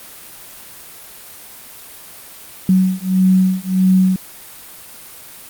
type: beating tone pair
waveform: sine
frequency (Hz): 186.2 / 187.8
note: F#3 / F#3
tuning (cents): +11 / +26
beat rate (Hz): 1.6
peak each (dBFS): -14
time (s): 2.69-4.16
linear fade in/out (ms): 2
effects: white hiss -37 dBFS RMS until 5.49 s + Opus 32 kbps